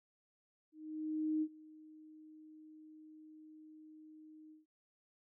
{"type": "tone with ADSR envelope", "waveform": "sine", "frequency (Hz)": 310.6, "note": "D#4", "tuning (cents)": -3, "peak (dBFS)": -31, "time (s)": [0.72, 4.66], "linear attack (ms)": 700, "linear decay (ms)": 59, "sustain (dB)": -23, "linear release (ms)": 150, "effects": []}